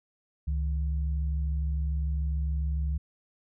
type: tone pair together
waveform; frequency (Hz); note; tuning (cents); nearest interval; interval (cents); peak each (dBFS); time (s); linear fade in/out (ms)
sine; 69.7 / 156.73; C#2 / D#3; +10 / +13; octave + major second; 1403; -26 / -37; 0.47-2.98; 10
effects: none